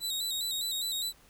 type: tone with vibrato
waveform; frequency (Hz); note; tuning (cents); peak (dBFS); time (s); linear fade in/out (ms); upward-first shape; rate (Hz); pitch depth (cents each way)
sawtooth; 3869; B7; -36; -28; 0-1.13; 50; square; 4.9; 49
effects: pink hiss -60 dBFS RMS until 1.29 s